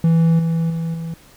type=tone with level steps; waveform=triangle; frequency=164.81 Hz; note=E3; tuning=in tune; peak=-9 / -14 / -18 / -22 dBFS; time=0.04-1.14 s; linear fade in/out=2 ms; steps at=0.39 / 0.7 / 0.94 s; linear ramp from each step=2 ms; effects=pink hiss -48 dBFS RMS until 1.36 s